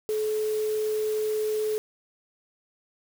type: tone in noise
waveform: sine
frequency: 430 Hz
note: A4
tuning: 40 cents flat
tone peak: -24 dBFS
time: 0.09-1.78 s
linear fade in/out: 0 ms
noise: white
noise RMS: -42 dBFS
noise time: 0.09-1.78 s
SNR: +15 dB
effects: none